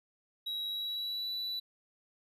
triangle tone with pitch glide, 3864 to 3957 Hz, B7 to B7, -39 to +3 cents, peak -33 dBFS, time 0.46-1.6 s, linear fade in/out 10 ms, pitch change +42 cents, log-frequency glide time 0.67-1.3 s, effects none

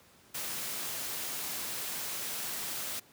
white noise, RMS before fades -37 dBFS, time 0.34-3 s, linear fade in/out 10 ms, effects pink hiss -60 dBFS RMS until 3.12 s + high-pass 100 Hz 12 dB/octave

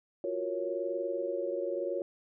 sine chord, Gb major seventh, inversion third, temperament equal, 349.2 / 370 / 466.2 / 554.4 Hz, F4 / Gb4 / Bb4 / Db5, 0 / 0 / 0 / 0 cents, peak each -37 / -38 / -38 / -34 dBFS, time 0.24-2.02 s, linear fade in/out 2 ms, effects none

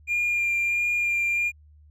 triangle tone with vibrato, 2402 Hz, D7, 38 cents sharp, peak -19 dBFS, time 0.07-1.52 s, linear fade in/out 50 ms, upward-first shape sine, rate 1.5 Hz, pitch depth 13 cents each way, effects tanh soft clip ceiling -17 dBFS + added 75 Hz sine -50 dBFS peak until 1.9 s

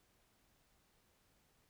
silence, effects pink hiss -74 dBFS RMS until 1.69 s

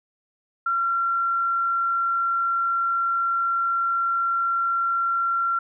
sine tone, 1368 Hz, F6, 36 cents flat, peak -20 dBFS, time 0.66-5.59 s, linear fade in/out 5 ms, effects none

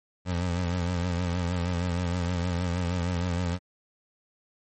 25% pulse tone with vibrato, 88.1 Hz, F2, 16 cents sharp, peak -22 dBFS, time 0.25-3.59 s, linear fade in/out 50 ms, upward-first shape triangle, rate 6.4 Hz, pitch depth 72 cents each way, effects MP3 32 kbps

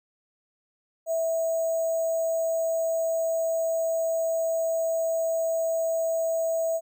sine tone with sample-and-hold, 655 Hz, E5, 11 cents flat, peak -23 dBFS, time 1.06-6.81 s, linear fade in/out 50 ms, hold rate 7350 Hz, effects none

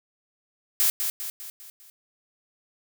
blue noise with echo, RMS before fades -21 dBFS, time 0.8-0.9 s, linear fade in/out 0 ms, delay 200 ms, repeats 5, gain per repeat -6 dB, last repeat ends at 1.9 s, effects none

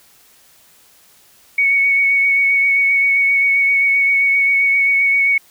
sine tone with vibrato, 2225 Hz, C#7, 6 cents sharp, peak -11 dBFS, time 1.58-5.38 s, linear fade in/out 5 ms, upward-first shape triangle, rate 7.6 Hz, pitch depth 20 cents each way, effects white hiss -50 dBFS RMS until 5.5 s

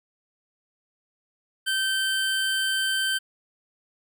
square tone pair together, 1551 / 3102 Hz, G6 / G7, -19 / -19 cents, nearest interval octave, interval 1200 cents, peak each -26 / -27 dBFS, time 1.66-3.19 s, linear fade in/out 20 ms, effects none

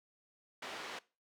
pink band-pass noise, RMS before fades -45 dBFS, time 0.62-0.99 s, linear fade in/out 5 ms, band 460 to 4200 Hz, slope 12 dB/octave, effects noise-tail reverb RT60 0.3 s tail -20 dB re dry

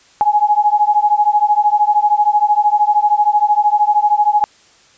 sine beating tone pair, 830 / 843 Hz, G#5 / G#5, -1 / +26 cents, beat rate 13 Hz, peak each -13 dBFS, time 0.21-4.44 s, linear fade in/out 0 ms, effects white hiss -49 dBFS RMS until 4.97 s + resampled to 16000 Hz

